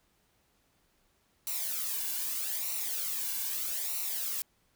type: noise with flanger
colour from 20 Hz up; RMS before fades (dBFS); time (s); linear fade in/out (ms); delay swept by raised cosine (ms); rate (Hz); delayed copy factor
blue; -34; 1.47-4.42; 0; 0.6 to 1.6; 0.8; -0.65
effects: pink hiss -71 dBFS RMS until 4.75 s